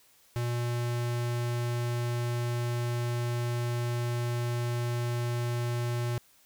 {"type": "tone", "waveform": "square", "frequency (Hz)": 120, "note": "B2", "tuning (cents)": -49, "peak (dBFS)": -29, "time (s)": [0.36, 6.18], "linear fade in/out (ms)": 0, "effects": ["white hiss -62 dBFS RMS until 6.45 s"]}